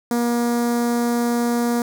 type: tone with notch filter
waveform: sawtooth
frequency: 238 Hz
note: A#3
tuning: 36 cents sharp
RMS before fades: -20 dBFS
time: 0.11-1.82 s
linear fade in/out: 2 ms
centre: 2800 Hz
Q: 0.68
effects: none